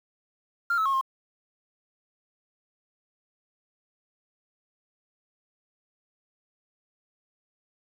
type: tone with pitch steps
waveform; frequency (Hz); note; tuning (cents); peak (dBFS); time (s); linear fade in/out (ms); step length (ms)
sine; 1392 / 1298 / 1088 / 1065; F6 / E6 / C#6 / C6; -6 / -27 / -33 / +30; -20; 0.7-1.012; 5; 78
effects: tanh soft clip ceiling -20 dBFS + 8-bit